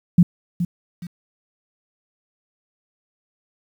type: tone with echo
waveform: sine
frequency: 174.61 Hz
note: F3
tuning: in tune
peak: -7 dBFS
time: 0.18-0.23 s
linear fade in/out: 5 ms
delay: 420 ms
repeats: 2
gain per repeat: -11 dB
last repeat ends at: 1.07 s
effects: 8-bit